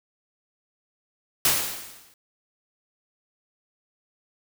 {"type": "noise with exponential decay", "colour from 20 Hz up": "white", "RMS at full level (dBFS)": -18, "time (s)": [1.45, 2.14], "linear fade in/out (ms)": 2, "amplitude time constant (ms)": 150, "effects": []}